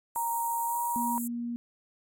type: band-pass noise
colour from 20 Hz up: white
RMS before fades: -39 dBFS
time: 0.15-1.28 s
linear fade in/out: 10 ms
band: 7000 to 16000 Hz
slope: 96 dB/octave
type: tone with pitch glide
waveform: sine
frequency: 932.3 to 947.5 Hz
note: A#5 to A#5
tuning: 0 to +28 cents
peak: -28 dBFS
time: 0.16-1.18 s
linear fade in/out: 0 ms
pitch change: +28 cents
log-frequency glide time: 0.67-0.76 s
type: tone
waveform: sine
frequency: 237.4 Hz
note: A#3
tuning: 32 cents sharp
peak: -31 dBFS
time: 0.96-1.56 s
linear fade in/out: 0 ms
effects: none